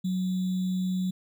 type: tone with sample-and-hold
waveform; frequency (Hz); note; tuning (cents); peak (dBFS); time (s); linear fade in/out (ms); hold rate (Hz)
sine; 184.8; F#3; -2; -25; 0.04-1.11; 10; 3675
effects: none